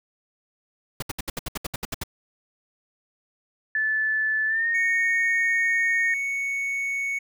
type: noise bursts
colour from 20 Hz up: pink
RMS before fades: -29 dBFS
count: 12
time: 1-2.036 s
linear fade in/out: 5 ms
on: 24 ms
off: 68 ms
type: tone with pitch glide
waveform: sine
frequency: 1744 to 1847.7 Hz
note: A6 to A#6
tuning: -16 to -16 cents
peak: -21 dBFS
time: 3.75-6.14 s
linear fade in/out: 2 ms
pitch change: +100 cents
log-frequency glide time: 4.47-4.67 s
type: tone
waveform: triangle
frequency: 2219 Hz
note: C#7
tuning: 1 cent sharp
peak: -23 dBFS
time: 4.74-7.19 s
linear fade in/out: 10 ms
effects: none